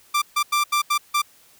sawtooth tone bursts at uneven times, 1180 Hz, D6, 8 cents sharp, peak -14 dBFS, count 6, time 0.14-0.22 / 0.36-0.43 / 0.52-0.64 / 0.72-0.82 / 0.9-0.98 / 1.14-1.22 s, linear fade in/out 10 ms, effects white hiss -54 dBFS RMS until 1.59 s

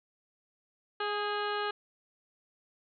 harmonic tone with a mistuned harmonic, 415.3 Hz, G#4, in tune, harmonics 1 / 2 / 3 / 4 / 5 / 6 / 7 / 8 / 9 / 10, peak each -35 / -37 / -36 / -38 / -50 / -47 / -42 / -48 / -53 / -47 dBFS, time 1-1.71 s, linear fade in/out 5 ms, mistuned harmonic 4, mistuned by -29 cents, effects none

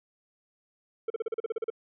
triangle tone bursts, 449.4 Hz, A4, 37 cents sharp, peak -25 dBFS, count 11, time 1.08-1.702 s, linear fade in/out 5 ms, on 22 ms, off 38 ms, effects resampled to 8000 Hz

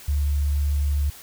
sine tone, 72 Hz, D2, 34 cents flat, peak -19 dBFS, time 0.08-1.1 s, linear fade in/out 5 ms, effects white hiss -44 dBFS RMS until 1.22 s

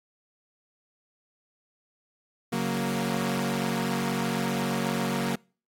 sawtooth chord, F# major, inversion second, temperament equal, 138.59 / 185 / 233.1 Hz, C#3 / F#3 / A#3, 0 / 0 / 0 cents, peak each -30 / -26 / -25 dBFS, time 2.52-5.36 s, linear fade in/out 10 ms, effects noise-tail reverb RT60 0.4 s tail -26 dB re dry + AAC 48 kbps

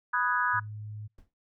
sine chord, G# minor seventh, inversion first, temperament equal, 987.8 / 1244.5 / 1480 / 1661.2 Hz, B5 / D#6 / F#6 / G#6, 0 / 0 / 0 / 0 cents, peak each -30 dBFS, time 0.13-0.6 s, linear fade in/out 10 ms
sine tone, 106 Hz, G#2, 36 cents sharp, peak -37 dBFS, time 0.53-1.08 s, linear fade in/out 20 ms
brown noise with exponential decay, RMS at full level -48 dBFS, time 1.18-1.34 s, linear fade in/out 5 ms, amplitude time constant 33 ms
effects noise-tail reverb RT60 0.2 s tail -26 dB re dry

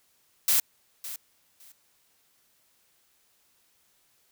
blue noise with echo, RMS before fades -22 dBFS, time 0.48-0.6 s, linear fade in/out 2 ms, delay 560 ms, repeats 2, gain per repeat -15 dB, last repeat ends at 1.72 s, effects white hiss -67 dBFS RMS until 4.31 s

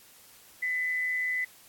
sine tone with amplitude modulation, 2003 Hz, B6, 24 cents sharp, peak -25 dBFS, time 0.62-1.45 s, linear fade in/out 10 ms, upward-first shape sine, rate 165 Hz, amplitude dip 40%, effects white hiss -55 dBFS RMS until 1.68 s + AAC 64 kbps

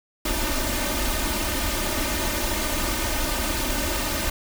pink noise with comb filter, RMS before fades -25 dBFS, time 0.25-4.3 s, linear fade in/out 5 ms, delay 3.3 ms, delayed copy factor +1, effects none

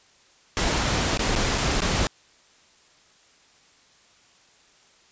pink noise with dropouts, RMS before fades -23 dBFS, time 0.57-2.07 s, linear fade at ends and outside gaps 0 ms, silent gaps 1.174-1.193 / 1.353-1.36 / 1.578-1.582 / 1.805-1.819 s, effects white hiss -57 dBFS RMS until 5.11 s + resampled to 16000 Hz

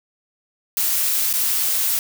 blue noise with dropouts, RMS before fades -20 dBFS, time 0.77-1.99 s, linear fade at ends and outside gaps 1 ms, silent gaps 1.329-1.337 s, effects none

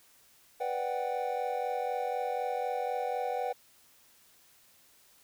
triangle chord, G major seventh, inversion first, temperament equal, 493.9 / 587.3 / 740 / 784 Hz, B4 / D5 / F#5 / G5, 0 / 0 / 0 / 0 cents, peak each -33 / -38 / -33 / -34 dBFS, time 0.6-3.53 s, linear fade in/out 10 ms, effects white hiss -62 dBFS RMS until 5.23 s

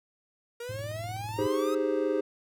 45% pulse exponential sweep, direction up, 466.2 to 1288 Hz, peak -36 dBFS, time 0.6-1.75 s, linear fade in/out 5 ms
triangle tone with tremolo, 107.9 Hz, A2, 33 cents flat, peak -32 dBFS, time 0.69-1.47 s, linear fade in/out 5 ms, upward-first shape square, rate 20 Hz, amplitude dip 60%
triangle chord, Ab major seventh, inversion second, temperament equal, 311.1 / 392 / 415.3 / 523.3 Hz, Eb4 / G4 / Ab4 / C5, 0 / 0 / 0 / 0 cents, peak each -29 dBFS, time 1.38-2.21 s, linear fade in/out 10 ms
effects none

